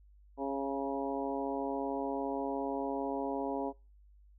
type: harmonic tone with a mistuned harmonic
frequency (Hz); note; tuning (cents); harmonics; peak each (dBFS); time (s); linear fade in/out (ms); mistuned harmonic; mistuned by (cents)
137.4; C#3; -15; 2 / 3 / 4 / 5 / 6 / 7; -37 / -39 / -40 / -41 / -42 / -42; 0.37-3.73; 50; 6; +19
effects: noise-tail reverb RT60 0.3 s tail -23 dB re dry + added 50 Hz sine -57 dBFS peak until 4.38 s